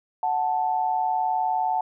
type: tone pair together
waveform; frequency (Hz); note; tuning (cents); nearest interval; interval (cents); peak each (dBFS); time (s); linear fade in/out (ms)
sine; 740 / 879.7; F#5 / A5; 0 / -1; minor third; 299; -24; 0.23-1.81; 2
effects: none